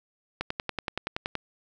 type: click train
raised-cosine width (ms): 0.3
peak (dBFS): -13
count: 11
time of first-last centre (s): 0.41-1.353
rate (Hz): 10.6
effects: none